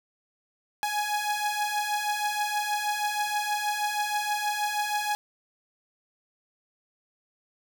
sawtooth beating tone pair, 830.6 / 836.9 Hz, G#5 / G#5, 0 / +13 cents, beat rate 6.3 Hz, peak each -28 / -24 dBFS, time 0.83-5.15 s, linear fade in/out 0 ms, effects none

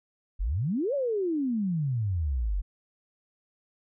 sine exponential two-way sweep, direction up then down, 39.63 to 587 to 43.13 Hz, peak -25 dBFS, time 0.39-2.62 s, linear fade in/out 20 ms, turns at 0.94 s, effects none

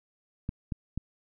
clicks, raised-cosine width 5 ms, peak -19 dBFS, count 3, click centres 0.491 / 0.722 / 0.976 s, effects none

